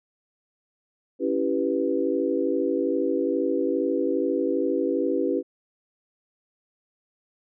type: chord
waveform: sine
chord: C# half-diminished seventh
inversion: none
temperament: equal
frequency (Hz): 277.2 / 329.6 / 392 / 493.9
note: C#4 / E4 / G4 / B4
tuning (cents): 0 / 0 / 0 / 0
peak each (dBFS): -27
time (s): 1.19-5.43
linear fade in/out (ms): 50
effects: none